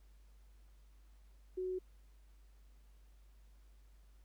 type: tone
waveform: sine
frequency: 369.8 Hz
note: F#4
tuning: 1 cent flat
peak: -36 dBFS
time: 1.57-1.79 s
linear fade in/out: 10 ms
effects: added 50 Hz sine -59 dBFS peak until 4.24 s + pink hiss -75 dBFS RMS until 4.24 s

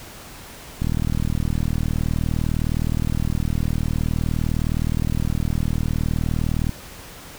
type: click train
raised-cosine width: 5 ms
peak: -10 dBFS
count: 233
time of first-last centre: 0.82-6.693 s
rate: 39.5 Hz
effects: pink hiss -40 dBFS RMS until 7.38 s

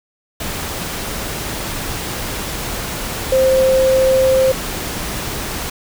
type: tone in noise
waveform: sine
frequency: 525 Hz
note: C5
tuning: 6 cents sharp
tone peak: -10 dBFS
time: 3.32-4.52 s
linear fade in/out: 5 ms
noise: pink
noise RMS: -24 dBFS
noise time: 0.4-5.7 s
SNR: +11 dB
effects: none

